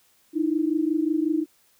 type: tone pair together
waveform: sine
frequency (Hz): 304.1 / 329.6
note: D#4 / E4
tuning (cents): -40 / 0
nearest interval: minor second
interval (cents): 140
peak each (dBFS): -23 / -24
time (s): 0.33-1.46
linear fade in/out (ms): 50
effects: white hiss -62 dBFS RMS until 1.79 s